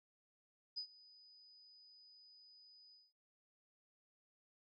sine tone with ADSR envelope, 4978 Hz, D#8, in tune, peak -39 dBFS, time 0.76-3.13 s, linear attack 18 ms, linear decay 86 ms, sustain -22 dB, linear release 200 ms, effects none

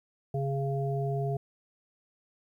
harmonic tone, 137.6 Hz, C#3, 12 cents flat, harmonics 1 / 3 / 5, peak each -29 / -34 / -36 dBFS, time 0.34-1.37 s, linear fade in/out 5 ms, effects 11-bit

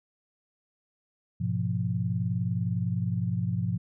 sine chord, F diminished, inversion first, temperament equal, 103.83 / 123.47 / 174.61 Hz, Ab2 / Cb3 / F3, 0 / 0 / 0 cents, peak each -30 dBFS, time 1.4-3.78 s, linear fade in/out 10 ms, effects none

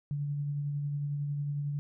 sine tone with tremolo, 144.4 Hz, D3, 29 cents flat, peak -29 dBFS, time 0.11-1.79 s, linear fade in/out 0 ms, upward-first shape triangle, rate 11 Hz, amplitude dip 30%, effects none

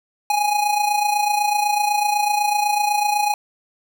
square tone with amplitude modulation, 830.6 Hz, G#5, in tune, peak -15 dBFS, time 0.3-3.34 s, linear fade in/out 2 ms, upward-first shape sine, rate 28 Hz, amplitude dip 60%, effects none

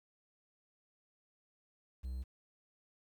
triangle tone with quantisation, 64.1 Hz, C2, 35 cents flat, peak -36 dBFS, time 2.03-2.24 s, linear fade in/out 20 ms, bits 11, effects none

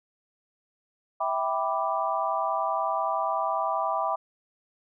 sine chord, E minor seventh, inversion none, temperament equal with one note detuned, 653.6 / 784 / 987.8 / 1174.7 Hz, E5 / G5 / B5 / D6, -15 / 0 / 0 / 0 cents, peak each -30 dBFS, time 1.2-4.16 s, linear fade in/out 10 ms, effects none

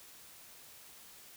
silence, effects white hiss -55 dBFS RMS until 1.36 s

